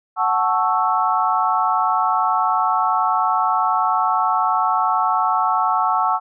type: chord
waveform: sine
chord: F# minor seventh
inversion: none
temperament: equal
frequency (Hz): 740 / 880 / 1108.7 / 1318.5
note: F#5 / A5 / C#6 / E6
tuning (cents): 0 / 0 / 0 / 0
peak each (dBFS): -21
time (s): 0.16-6.2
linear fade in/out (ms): 50
effects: none